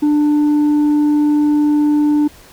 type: tone with tanh clipping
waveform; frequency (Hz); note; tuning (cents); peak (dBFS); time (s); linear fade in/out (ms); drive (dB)
sine; 296.6; D4; +17; -11; 0.02-2.28; 10; 3
effects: pink hiss -43 dBFS RMS until 2.52 s